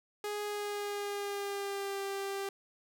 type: tone with pitch glide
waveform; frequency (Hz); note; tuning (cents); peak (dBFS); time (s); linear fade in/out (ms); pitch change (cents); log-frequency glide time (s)
sawtooth; 415.3 to 394; G#4 to G4; 0 to +9; -31; 0.24-2.49; 2; -91; 0.44-2.03
effects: none